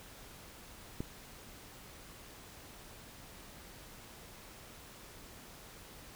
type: click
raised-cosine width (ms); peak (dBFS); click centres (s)
3; -23; 1.005
effects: pink hiss -53 dBFS RMS until 6.15 s